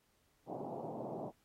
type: band-pass noise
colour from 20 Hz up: white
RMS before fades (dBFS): -43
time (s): 0.46-1.32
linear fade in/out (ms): 50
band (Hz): 120 to 840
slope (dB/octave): 48
effects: pink hiss -75 dBFS RMS until 1.44 s + AAC 48 kbps